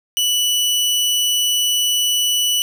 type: tone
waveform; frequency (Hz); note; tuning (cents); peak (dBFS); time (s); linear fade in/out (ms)
sawtooth; 2960; F#7; 0; -12; 0.17-2.62; 0
effects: none